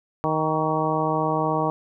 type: harmonic tone with a mistuned harmonic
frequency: 156.4 Hz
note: D#3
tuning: 9 cents sharp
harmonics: 1 / 2 / 3 / 4 / 5 / 6 / 7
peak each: -28 / -28 / -28 / -28 / -28 / -28 / -28 dBFS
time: 0.24-1.7 s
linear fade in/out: 0 ms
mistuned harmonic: 7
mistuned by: +42 cents
effects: none